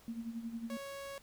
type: tone with tremolo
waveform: sine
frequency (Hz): 230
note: A#3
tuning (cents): -23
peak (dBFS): -36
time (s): 0.08-0.77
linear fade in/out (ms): 0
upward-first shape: sine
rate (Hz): 11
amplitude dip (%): 70
type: tone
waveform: sawtooth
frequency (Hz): 554.4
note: C#5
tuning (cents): 0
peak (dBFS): -39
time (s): 0.7-1.18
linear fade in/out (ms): 0
effects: pink hiss -62 dBFS RMS until 1.22 s